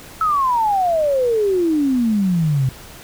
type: exponential sweep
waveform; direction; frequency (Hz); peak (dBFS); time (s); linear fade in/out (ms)
sine; down; 1318.5 to 126.3; -14; 0.21-2.69; 2
effects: pink hiss -39 dBFS RMS until 3.03 s